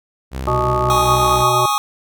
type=tone with pitch glide; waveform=sawtooth; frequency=65.5 to 63.31 Hz; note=C2 to B1; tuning=+2 to +44 cents; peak=-19 dBFS; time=0.31-1.46 s; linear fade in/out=50 ms; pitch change=-58 cents; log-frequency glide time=0.48-1.2 s
type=harmonic tone; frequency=123.7 Hz; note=B2; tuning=3 cents sharp; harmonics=1 / 3 / 5 / 7 / 9 / 10; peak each=-22 / -22 / -22 / -22 / -22 / -22 dBFS; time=0.47-1.66 s; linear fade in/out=5 ms
type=chord; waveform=square; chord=Ab suspended fourth; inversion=none; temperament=just; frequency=830.6 / 1107.5 / 1245.9 Hz; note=Ab5 / Db6 / Eb6; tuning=0 / -2 / +2 cents; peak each=-21 / -21 / -20 dBFS; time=0.9-1.78 s; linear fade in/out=0 ms
effects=none